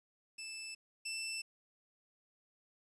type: tone pair in turn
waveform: 20% pulse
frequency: 2637 / 2661 Hz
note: E7 / E7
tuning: 0 / +16 cents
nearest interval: unison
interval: 16 cents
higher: second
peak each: -39 / -34 dBFS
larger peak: second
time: 0.38-0.75 / 1.05-1.42 s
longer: neither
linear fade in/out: 10 ms
effects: resampled to 24000 Hz + 11-bit